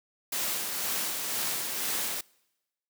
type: noise with tremolo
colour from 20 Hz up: white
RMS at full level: -30 dBFS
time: 0.32-2.21 s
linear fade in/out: 5 ms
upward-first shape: sine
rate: 2 Hz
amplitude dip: 35%
effects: noise-tail reverb RT60 1.0 s tail -26 dB re dry + high-pass 150 Hz 12 dB/octave